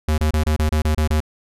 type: tone bursts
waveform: square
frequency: 77 Hz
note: D#2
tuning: 17 cents flat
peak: -16 dBFS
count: 9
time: 0.08-1.204 s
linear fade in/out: 5 ms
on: 100 ms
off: 28 ms
effects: resampled to 32000 Hz